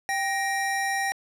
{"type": "tone pair together", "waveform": "square", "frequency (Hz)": [784, 1875.5], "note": ["G5", "A#6"], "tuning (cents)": [0, 10], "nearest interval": "octave + minor third", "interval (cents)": 1510, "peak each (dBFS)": -28, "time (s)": [0.09, 1.12], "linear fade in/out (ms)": 0, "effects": ["low-pass 12000 Hz 12 dB/octave"]}